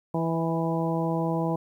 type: harmonic tone with a mistuned harmonic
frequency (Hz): 164.81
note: E3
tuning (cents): 0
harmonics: 1 / 2 / 3 / 4 / 5 / 6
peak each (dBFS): -27 / -30 / -32 / -33 / -34 / -35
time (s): 0.14-1.56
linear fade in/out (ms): 5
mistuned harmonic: 4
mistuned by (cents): -16
effects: 10-bit